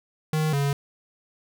square tone pair in turn, 155.56 / 140.99 Hz, D#3 / C#3, 0 / +30 cents, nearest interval major second, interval 170 cents, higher first, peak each -22 dBFS, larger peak neither, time 0.33-0.53 / 0.53-0.73 s, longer neither, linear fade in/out 2 ms, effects none

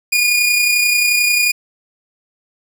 sawtooth tone with amplitude modulation, 2439 Hz, D#7, 35 cents flat, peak -7 dBFS, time 0.12-1.52 s, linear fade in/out 10 ms, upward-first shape sine, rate 31.3 Hz, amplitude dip 35%, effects none

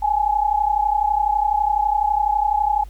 sine tone pair together, 820 / 852 Hz, G#5 / G#5, -22 / +44 cents, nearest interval minor second, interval 66 cents, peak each -19 dBFS, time 0.02-2.84 s, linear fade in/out 10 ms, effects added 50 Hz sine -34 dBFS peak until 2.89 s + pink hiss -54 dBFS RMS until 2.89 s

